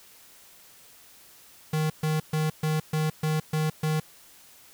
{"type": "tone bursts", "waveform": "square", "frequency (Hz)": 155.56, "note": "D#3", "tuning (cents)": 0, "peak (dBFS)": -24, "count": 8, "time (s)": [1.73, 4], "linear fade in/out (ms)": 5, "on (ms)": 170, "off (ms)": 130, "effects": ["white hiss -53 dBFS RMS until 4.73 s"]}